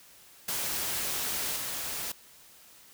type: noise with level steps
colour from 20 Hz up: white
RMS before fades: -32 / -35 dBFS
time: 0.48-2.12 s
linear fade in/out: 5 ms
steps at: 1.56 s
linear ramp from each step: 5 ms
effects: white hiss -55 dBFS RMS until 2.93 s